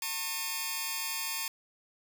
5% pulse tone cluster, 900 / 1088 / 2462 Hz, A5 / C#6 / D#7, +39 / -33 / -19 cents, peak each -26 dBFS, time 0.02-1.48 s, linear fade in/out 2 ms, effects 9-bit

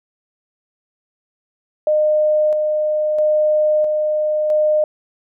sine tone with tremolo, 610 Hz, D#5, 34 cents flat, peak -12 dBFS, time 1.87-4.84 s, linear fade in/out 2 ms, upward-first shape square, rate 0.76 Hz, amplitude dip 30%, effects none

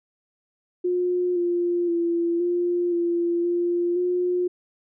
sine tone with pitch steps, 358.3 / 348.9 / 340.2 / 350.7 / 343.4 / 348.1 / 358.2 Hz, F4 / F4 / F4 / F4 / F4 / F4 / F4, +44 / -2 / -45 / +7 / -29 / -6 / +44 cents, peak -20 dBFS, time 0.84-4.48 s, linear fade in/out 10 ms, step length 520 ms, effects none

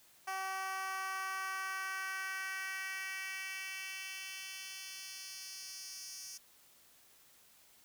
10% pulse tone with high-pass filter sweep, 381.7 Hz, G4, 46 cents flat, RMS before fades -42 dBFS, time 0.27-6.38 s, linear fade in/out 10 ms, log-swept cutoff 790 to 5800 Hz, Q 2, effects white hiss -64 dBFS RMS until 7.84 s

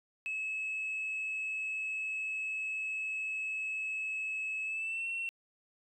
sine tone with pitch glide, 2587 to 2712 Hz, E7 to E7, -33 to +49 cents, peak -32 dBFS, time 0.26-5.29 s, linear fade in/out 0 ms, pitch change +82 cents, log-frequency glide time 4.64-5.07 s, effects tanh soft clip ceiling -31 dBFS

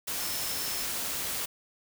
sine tone in noise, 5290 Hz, E8, 5 cents sharp, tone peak -39 dBFS, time 0.2-0.85 s, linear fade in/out 10 ms, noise white, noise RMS -33 dBFS, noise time 0.07-1.46 s, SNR -9 dB, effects none

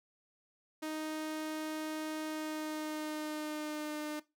sawtooth tone with pitch glide, 311.1 to 301.9 Hz, D#4 to D4, 0 to +48 cents, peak -33 dBFS, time 0.82-4.2 s, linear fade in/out 10 ms, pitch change -52 cents, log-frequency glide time 2.26-3.97 s, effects noise-tail reverb RT60 0.2 s tail -17 dB re dry

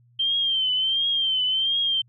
sine tone with vibrato, 3136 Hz, G7, in tune, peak -20 dBFS, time 0.19-2.02 s, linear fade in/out 10 ms, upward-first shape triangle, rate 1.4 Hz, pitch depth 83 cents each way, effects added 120 Hz sine -55 dBFS peak until 2.08 s

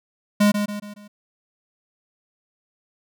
square tone with echo, 206.5 Hz, G#3, 10 cents flat, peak -14 dBFS, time 0.4-0.52 s, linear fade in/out 10 ms, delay 140 ms, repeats 4, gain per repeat -7 dB, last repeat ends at 1.08 s, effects none

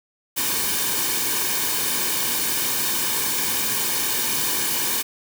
white noise with comb filter, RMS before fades -23 dBFS, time 0.36-5.03 s, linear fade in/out 20 ms, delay 1.5 ms, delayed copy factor -0.65, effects none

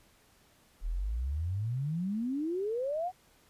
sine exponential sweep, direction up, 36.71 to 759 Hz, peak -30 dBFS, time 0.81-3.12 s, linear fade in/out 50 ms, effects pink hiss -64 dBFS RMS until 3.49 s + resampled to 32000 Hz

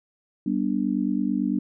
sine chord, G major, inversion none, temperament just, 196 / 245 / 294 Hz, G3 / B3 / D4, 0 / -14 / +2 cents, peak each -26 dBFS, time 0.46-1.59 s, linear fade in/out 5 ms, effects none

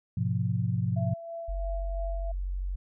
sine chord, F diminished, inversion first, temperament just, 104.77 / 125.72 / 174.61 Hz, Ab2 / Cb3 / F3, +16 / +31 / 0 cents, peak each -29 / -29 / -31 dBFS, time 0.17-1.14 s, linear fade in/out 5 ms
sine tone with tremolo, 670 Hz, E5, 28 cents sharp, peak -34 dBFS, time 0.96-2.32 s, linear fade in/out 10 ms, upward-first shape sine, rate 3 Hz, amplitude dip 45%
sine tone, 46.22 Hz, F#1, 1 cent flat, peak -29 dBFS, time 1.48-2.76 s, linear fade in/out 10 ms
effects none

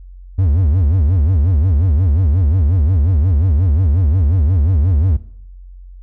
triangle tone with vibrato, 82.41 Hz, E2, in tune, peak -8 dBFS, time 0.38-5.17 s, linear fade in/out 10 ms, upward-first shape sine, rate 5.6 Hz, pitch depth 290 cents each way, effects noise-tail reverb RT60 0.7 s tail -18 dB re dry + added 45 Hz sine -33 dBFS peak until 6.02 s

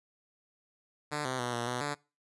5% pulse tone with pitch steps, 148.7 / 129.1 / 122.3 / 119 / 123.7 / 145.5 Hz, D3 / C3 / B2 / A#2 / B2 / D3, +22 / -23 / -16 / +36 / +3 / -16 cents, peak -21 dBFS, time 1.11-1.95 s, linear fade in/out 20 ms, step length 140 ms, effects noise-tail reverb RT60 0.3 s tail -23 dB re dry + resampled to 24000 Hz

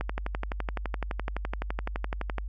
click train, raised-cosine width 0.5 ms, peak -16 dBFS, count 29, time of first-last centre 0.01-2.383 s, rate 11.8 Hz, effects added 50 Hz sine -32 dBFS peak until 2.48 s

